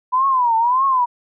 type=tone with vibrato; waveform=sine; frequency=990 Hz; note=B5; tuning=4 cents sharp; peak=-13 dBFS; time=0.12-1.06 s; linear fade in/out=20 ms; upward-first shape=triangle; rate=1.7 Hz; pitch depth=190 cents each way; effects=none